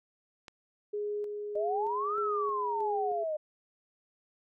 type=click; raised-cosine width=0.2 ms; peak=-28 dBFS; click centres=0.482 s
type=tone with tremolo; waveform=sine; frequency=415.3 Hz; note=G#4; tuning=in tune; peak=-31 dBFS; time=0.93-3.24 s; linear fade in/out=10 ms; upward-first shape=square; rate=1.6 Hz; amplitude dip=35%
type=exponential two-way sweep; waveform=sine; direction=up then down; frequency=600 to 1358 to 600 Hz; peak=-30 dBFS; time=1.55-3.37 s; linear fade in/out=10 ms; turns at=2.19 s
effects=none